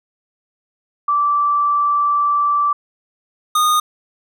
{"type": "tone pair in turn", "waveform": ["sine", "square"], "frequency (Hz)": [1165, 1230.4], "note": ["D6", "D#6"], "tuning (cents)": [-14, -20], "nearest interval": "minor second", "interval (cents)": 94, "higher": "second", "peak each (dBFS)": -13, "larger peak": "neither", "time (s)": [[1.08, 2.73], [3.55, 3.8]], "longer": "first", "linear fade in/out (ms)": 5, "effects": []}